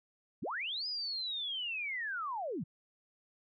sine linear two-way sweep, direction up then down, 92.5 to 5040 to 123.1 Hz, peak -35 dBFS, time 0.42-2.64 s, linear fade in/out 10 ms, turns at 0.87 s, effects none

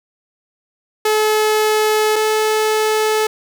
sawtooth tone pair in turn, 429.8 / 432.8 Hz, A4 / A4, -41 / -29 cents, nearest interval unison, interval 12 cents, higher second, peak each -9 / -10 dBFS, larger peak first, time 1.05-2.16 / 2.16-3.27 s, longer neither, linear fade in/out 5 ms, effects none

